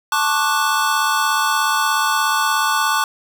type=chord; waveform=square; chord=D major seventh; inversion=second; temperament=equal with one note detuned; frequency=880 / 1097.9 / 1174.7 / 1480 Hz; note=A5 / C#6 / D6 / F#6; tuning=0 / -17 / 0 / 0 cents; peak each=-22 dBFS; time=0.12-3.04 s; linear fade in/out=2 ms; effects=none